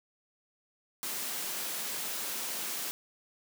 white high-pass noise, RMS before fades -36 dBFS, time 1.03-2.91 s, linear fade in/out 0 ms, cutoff 170 Hz, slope 24 dB/octave, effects none

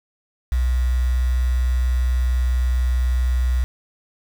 sine tone with quantisation, 62.2 Hz, B1, 13 cents sharp, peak -16 dBFS, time 0.52-3.64 s, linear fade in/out 0 ms, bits 6, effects none

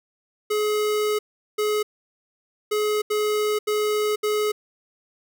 square tone bursts at uneven times, 422.9 Hz, G#4, 31 cents sharp, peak -21 dBFS, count 6, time 0.5-1.19 / 1.58-1.83 / 2.71-3.02 / 3.1-3.59 / 3.67-4.16 / 4.23-4.52 s, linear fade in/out 10 ms, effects none

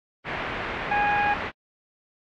white low-pass noise, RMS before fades -31 dBFS, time 0.24-1.52 s, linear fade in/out 50 ms, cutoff 2300 Hz, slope 24 dB/octave
harmonic tone, 824 Hz, G#5, 14 cents flat, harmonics 1 / 2 / 3, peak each -22 / -27 / -32 dBFS, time 0.91-1.34 s, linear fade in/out 5 ms
effects AAC 64 kbps

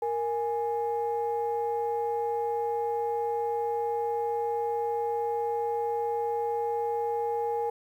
sine tone pair together, 466.2 / 830.7 Hz, A#4 / G#5, 0 / 0 cents, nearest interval minor seventh, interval 1000 cents, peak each -28 / -29 dBFS, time 0.02-7.7 s, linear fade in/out 5 ms, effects tanh soft clip ceiling -20 dBFS + 10-bit

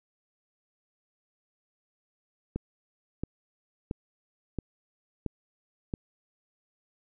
click train, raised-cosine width 3 ms, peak -18 dBFS, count 6, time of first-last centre 2.56-5.938 s, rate 1.48 Hz, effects none

